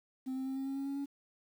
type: tone with pitch steps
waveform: sine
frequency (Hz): 260.6 / 263.3 / 266.1 / 268.9 / 271.7 / 274.5 / 277.4 / 280.3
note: C4 / C4 / C4 / C4 / C#4 / C#4 / C#4 / C#4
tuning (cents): -7 / +11 / +29 / +47 / -35 / -17 / +1 / +19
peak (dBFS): -32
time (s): 0.26-1.06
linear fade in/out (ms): 20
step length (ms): 100
effects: tanh soft clip ceiling -34 dBFS + 10-bit